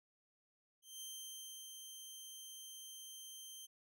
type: tone with ADSR envelope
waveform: 15% pulse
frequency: 3136 Hz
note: G7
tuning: in tune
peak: -39 dBFS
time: 0.82-3.67 s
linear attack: 190 ms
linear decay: 660 ms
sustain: -4 dB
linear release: 21 ms
effects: none